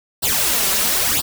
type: noise with flanger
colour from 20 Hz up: white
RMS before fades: -18 dBFS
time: 0.22-1.22 s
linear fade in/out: 20 ms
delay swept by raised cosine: 0.22 to 5.22 ms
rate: 1 Hz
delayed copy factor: +0.9
effects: none